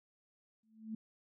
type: tone with exponential growth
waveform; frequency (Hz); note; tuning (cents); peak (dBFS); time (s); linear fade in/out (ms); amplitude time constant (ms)
sine; 220; A3; 0; -36; 0.63-0.95; 5; 69
effects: none